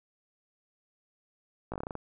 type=slowing click train; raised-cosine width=1 ms; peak=-22 dBFS; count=9; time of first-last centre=1.72-1.953 s; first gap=17 ms; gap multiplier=1.15; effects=none